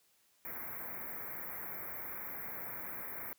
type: band-stop noise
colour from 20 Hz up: white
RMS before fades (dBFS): -43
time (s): 0.45-3.33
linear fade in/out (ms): 0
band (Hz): 2300 to 12000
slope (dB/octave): 96
effects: white hiss -71 dBFS RMS until 3.38 s + high-pass 80 Hz 12 dB/octave